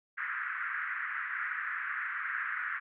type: band-pass noise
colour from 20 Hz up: white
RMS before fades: -36 dBFS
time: 0.17-2.8 s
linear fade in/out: 20 ms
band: 1300 to 1900 Hz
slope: 48 dB/octave
effects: none